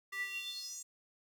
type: tone with high-pass filter sweep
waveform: square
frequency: 392 Hz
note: G4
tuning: in tune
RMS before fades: -42 dBFS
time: 0.12-0.83 s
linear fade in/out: 10 ms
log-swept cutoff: 1600 to 7400 Hz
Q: 8.8
effects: none